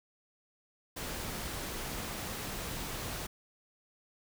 pink noise, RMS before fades -39 dBFS, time 0.96-3.27 s, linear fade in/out 10 ms, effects none

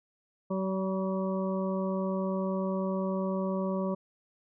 harmonic tone with a mistuned harmonic, 189.9 Hz, F#3, 45 cents sharp, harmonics 1 / 2 / 3 / 5 / 6, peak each -30 / -36 / -34 / -41 / -42 dBFS, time 0.5-3.95 s, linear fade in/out 10 ms, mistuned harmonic 5, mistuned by +26 cents, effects none

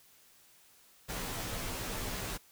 pink noise with comb filter, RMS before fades -38 dBFS, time 1.08-2.38 s, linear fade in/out 20 ms, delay 14 ms, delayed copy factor -0.7, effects white hiss -62 dBFS RMS until 2.51 s

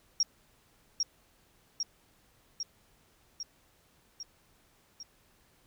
sine tone with echo, 5588 Hz, F8, in tune, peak -23 dBFS, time 0.2-0.23 s, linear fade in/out 2 ms, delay 800 ms, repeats 6, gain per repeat -3 dB, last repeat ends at 5.03 s, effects pink hiss -66 dBFS RMS until 5.66 s

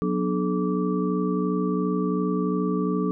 sine tone cluster, 182.2 / 245 / 296.9 / 428.5 / 1162 Hz, F#3 / B3 / D4 / A4 / D6, -26 / -14 / +19 / -46 / -19 cents, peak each -25 / -30 / -28 / -28 / -34 dBFS, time 0.02-3.11 s, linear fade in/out 0 ms, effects none

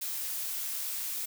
blue noise, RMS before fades -35 dBFS, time 0.01-1.26 s, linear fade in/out 10 ms, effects none

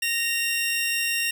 sawtooth tone pair together, 1858 / 2764 Hz, A#6 / F7, -6 / -19 cents, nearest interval perfect fifth, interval 687 cents, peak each -25 / -21 dBFS, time 0.02-1.31 s, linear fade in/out 5 ms, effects none

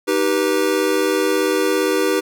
square chord, Eb augmented, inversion none, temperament just, 311.1 / 388.9 / 486.1 Hz, Eb4 / G4 / B4, 0 / -14 / -28 cents, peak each -22 / -20 / -21 dBFS, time 0.07-2.21 s, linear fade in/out 20 ms, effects none

